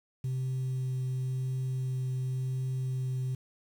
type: tone with vibrato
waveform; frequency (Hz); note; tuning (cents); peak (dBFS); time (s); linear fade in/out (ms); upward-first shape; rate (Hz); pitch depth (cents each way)
sine; 129.6; C3; -16; -27; 0.24-3.35; 5; triangle; 0.93; 9
effects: tanh soft clip ceiling -28 dBFS + 9-bit